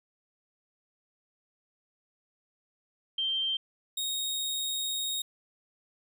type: tone pair in turn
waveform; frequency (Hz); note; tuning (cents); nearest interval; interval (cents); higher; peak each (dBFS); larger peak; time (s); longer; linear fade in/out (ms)
sine / sawtooth; 3146 / 3741; G7 / A#7; +6 / +5; minor third; 299; second; -27; neither; 3.18-3.57 / 3.97-5.22; second; 5
effects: none